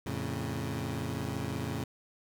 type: chord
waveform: 20% pulse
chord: F augmented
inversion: none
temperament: equal with one note detuned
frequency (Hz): 87.31 / 112.57 / 138.59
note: F2 / A2 / C#3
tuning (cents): 0 / +40 / 0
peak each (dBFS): -34 / -32 / -32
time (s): 0.06-1.84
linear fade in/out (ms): 5
effects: none

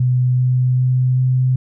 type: tone with pitch steps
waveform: sine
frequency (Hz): 125.9 / 126.7 / 127.51 / 128.32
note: B2 / B2 / C3 / C3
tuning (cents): +34 / +45 / -44 / -33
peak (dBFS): -12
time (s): 0-1.56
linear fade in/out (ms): 5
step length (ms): 390
effects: none

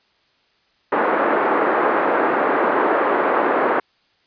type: band-pass noise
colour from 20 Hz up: pink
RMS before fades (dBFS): -18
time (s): 0.92-3.8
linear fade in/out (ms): 5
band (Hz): 320 to 1600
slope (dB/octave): 24
effects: white hiss -61 dBFS RMS until 4.26 s + resampled to 11025 Hz

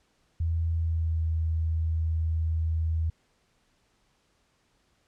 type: tone with pitch glide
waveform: sine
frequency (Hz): 82.41 to 80.71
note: E2 to E2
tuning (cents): 0 to -36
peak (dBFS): -24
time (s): 0.4-3.1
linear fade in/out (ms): 5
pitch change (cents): -36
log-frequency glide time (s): 0.73-1.23
effects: pink hiss -69 dBFS RMS until 5.07 s + low-pass 8000 Hz 12 dB/octave

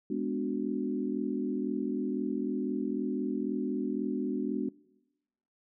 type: chord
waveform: sine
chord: G# half-diminished seventh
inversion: none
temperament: equal with one note detuned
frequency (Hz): 207.7 / 249.8 / 293.7 / 370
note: G#3 / B3 / D4 / F#4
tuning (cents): 0 / +20 / 0 / 0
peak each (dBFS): -35 / -34 / -34 / -36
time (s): 0.1-4.69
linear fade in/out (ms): 5
effects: noise-tail reverb RT60 1.0 s tail -22 dB re dry

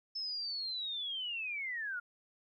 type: linear sweep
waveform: sine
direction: down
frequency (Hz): 5274 to 1389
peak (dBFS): -36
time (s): 0.15-2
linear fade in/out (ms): 10
effects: 13-bit

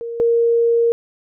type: tone pair in turn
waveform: sine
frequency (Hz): 466.2 / 466.2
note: A#4 / A#4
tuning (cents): 0 / 0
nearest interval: unison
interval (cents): 0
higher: neither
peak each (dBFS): -24 / -12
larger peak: second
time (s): 0.01-0.2 / 0.2-0.92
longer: second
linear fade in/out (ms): 0
effects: none

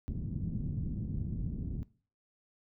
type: low-pass noise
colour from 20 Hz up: white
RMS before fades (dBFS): -36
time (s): 0.08-1.83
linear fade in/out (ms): 0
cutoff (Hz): 200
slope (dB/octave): 24
effects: noise-tail reverb RT60 0.4 s tail -19 dB re dry

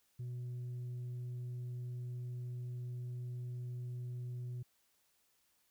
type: tone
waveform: sine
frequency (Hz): 123.2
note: B2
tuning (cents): -4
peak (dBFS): -37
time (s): 0.19-4.63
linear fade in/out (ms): 10
effects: tanh soft clip ceiling -39 dBFS + white hiss -75 dBFS RMS until 5.7 s

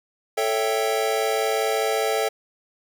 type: chord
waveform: square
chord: A dominant seventh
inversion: none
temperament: equal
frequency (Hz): 440 / 554.4 / 659.3 / 784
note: A4 / C#5 / E5 / G5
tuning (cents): 0 / 0 / 0 / 0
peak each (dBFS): -25 / -29 / -28 / -28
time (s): 0.37-2.29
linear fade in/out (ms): 10
effects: none

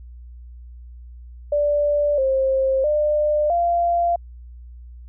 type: tone with pitch steps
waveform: sine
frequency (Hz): 585 / 532 / 599 / 690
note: D5 / C5 / D5 / F5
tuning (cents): -7 / +29 / +34 / -21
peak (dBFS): -16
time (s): 1.52-4.16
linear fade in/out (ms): 5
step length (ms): 660
effects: added 60 Hz sine -37 dBFS peak until 5.08 s

